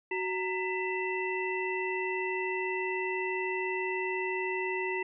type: tone cluster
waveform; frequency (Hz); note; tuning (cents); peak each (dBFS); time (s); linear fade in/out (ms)
sine; 373.1 / 923 / 1993 / 2673; F#4 / A#5 / B6 / E7; +14 / -17 / +15 / +23; -33 / -37 / -35 / -38; 0.11-5.03; 5
effects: none